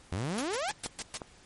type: exponential sweep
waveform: sawtooth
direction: up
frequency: 81.5 to 880 Hz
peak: -27 dBFS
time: 0.12-0.71 s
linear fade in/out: 0 ms
type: noise bursts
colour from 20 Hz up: white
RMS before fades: -35 dBFS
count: 6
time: 0.38-1.172 s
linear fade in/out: 0 ms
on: 32 ms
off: 120 ms
type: clicks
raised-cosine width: 1 ms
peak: -24 dBFS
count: 2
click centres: 0.861 / 1.218 s
effects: pink hiss -57 dBFS RMS until 1.45 s + MP3 48 kbps